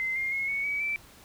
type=tone with pitch steps; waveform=sine; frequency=2068 / 2118 / 2168 / 2220 / 2273 / 2328 Hz; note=C7 / C7 / C#7 / C#7 / C#7 / D7; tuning=-21 / +21 / -39 / +2 / +43 / -16 cents; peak=-27 dBFS; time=0-0.96 s; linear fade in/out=0 ms; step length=160 ms; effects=pink hiss -53 dBFS RMS until 1.24 s